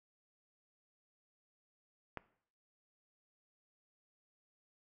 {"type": "click", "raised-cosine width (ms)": 0.5, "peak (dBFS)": -25, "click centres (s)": 2.173, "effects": ["noise-tail reverb RT60 0.6 s tail -19 dB re dry"]}